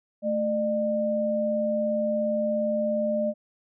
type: tone pair together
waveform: sine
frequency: 220 / 602.8 Hz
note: A3 / D5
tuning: 0 / +45 cents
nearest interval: octave + perfect fourth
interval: 1745 cents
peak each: -28 / -24 dBFS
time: 0.22-3.34 s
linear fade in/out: 50 ms
effects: none